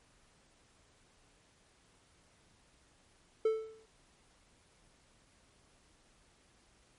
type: tone with exponential decay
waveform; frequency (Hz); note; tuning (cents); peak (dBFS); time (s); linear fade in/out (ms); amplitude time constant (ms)
triangle; 441.1; A4; +4; -22; 3.45-3.86; 5; 87
effects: pink hiss -67 dBFS RMS until 6.98 s + MP3 48 kbps